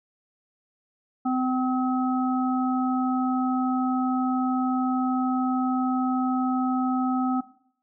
harmonic tone, 256.2 Hz, C4, 36 cents flat, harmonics 1 / 3 / 5, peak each -23 / -28 / -32 dBFS, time 1.25-7.41 s, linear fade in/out 10 ms, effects noise-tail reverb RT60 0.6 s tail -17 dB re dry

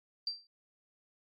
sine tone with exponential decay, 4699 Hz, D8, in tune, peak -29 dBFS, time 0.27-0.47 s, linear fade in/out 2 ms, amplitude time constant 43 ms, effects MP3 32 kbps

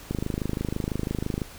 click train, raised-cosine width 3 ms, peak -14 dBFS, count 35, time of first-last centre 0.11-1.418 s, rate 26 Hz, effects pink hiss -45 dBFS RMS until 1.58 s

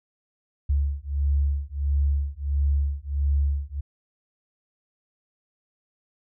sine beating tone pair, 70.1 / 71.6 Hz, C#2 / D2, +20 / -43 cents, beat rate 1.5 Hz, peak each -24 dBFS, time 0.69-3.81 s, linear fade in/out 10 ms, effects none

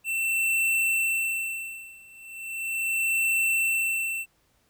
square tone with tremolo, 2686 Hz, E7, 32 cents sharp, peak -22 dBFS, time 0.04-4.26 s, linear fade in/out 50 ms, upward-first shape sine, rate 0.37 Hz, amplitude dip 95%, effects pink hiss -67 dBFS RMS until 4.69 s

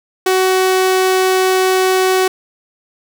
sawtooth tone, 374.6 Hz, F#4, 21 cents sharp, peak -7 dBFS, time 0.26-2.28 s, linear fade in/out 5 ms, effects none

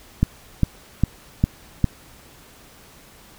click train, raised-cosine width 5 ms, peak -3 dBFS, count 5, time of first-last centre 0.23-1.843 s, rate 2.48 Hz, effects pink hiss -48 dBFS RMS until 3.38 s

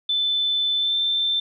sine tone with pitch glide, 3520 to 3557 Hz, A7 to A7, 0 to +18 cents, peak -19 dBFS, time 0.09-1.4 s, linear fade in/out 5 ms, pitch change +18 cents, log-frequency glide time 0.77-0.96 s, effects none

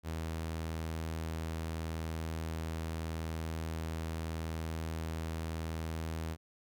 sawtooth tone, 80.8 Hz, E2, 34 cents flat, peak -32 dBFS, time 0.03-6.37 s, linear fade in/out 50 ms, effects none

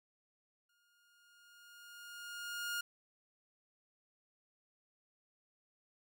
sawtooth tone with exponential growth, 1421 Hz, F6, 30 cents sharp, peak -32 dBFS, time 0.69-2.81 s, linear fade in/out 5 ms, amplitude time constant 460 ms, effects none

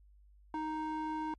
square tone with band-pass filter, 311.1 Hz, D#4, in tune, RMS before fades -37 dBFS, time 0.54-1.34 s, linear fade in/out 2 ms, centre 710 Hz, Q 10, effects added 50 Hz sine -58 dBFS peak until 1.38 s + MP3 48 kbps

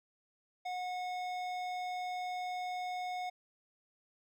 sine tone with hard clipping, 728 Hz, F#5, 28 cents flat, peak -38 dBFS, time 0.65-3.3 s, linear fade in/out 10 ms, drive 13 dB, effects none

